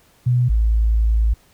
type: tone pair in turn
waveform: sine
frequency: 123.47 / 55.13 Hz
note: B2 / A1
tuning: 0 / +4 cents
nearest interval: octave + major second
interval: 1396 cents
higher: first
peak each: -13 dBFS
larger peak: neither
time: 0.26-0.49 / 0.49-1.34 s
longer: second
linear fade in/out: 10 ms
effects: pink hiss -55 dBFS RMS until 1.53 s